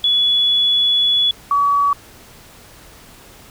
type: tone pair in turn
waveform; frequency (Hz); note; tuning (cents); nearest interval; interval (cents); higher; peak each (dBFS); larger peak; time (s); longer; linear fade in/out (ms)
sine; 3406 / 1136.6; G#7 / C#6; +43 / +43; octave + perfect fifth; 1900; first; -12 / -12; neither; 0.04-1.31 / 1.51-1.93; first; 2
effects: pink hiss -43 dBFS RMS until 3.5 s